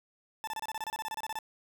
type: tone bursts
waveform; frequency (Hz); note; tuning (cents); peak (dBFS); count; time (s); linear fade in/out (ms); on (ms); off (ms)
40% pulse; 880; A5; 0; -33; 16; 0.44-1.388; 0; 33; 28
effects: none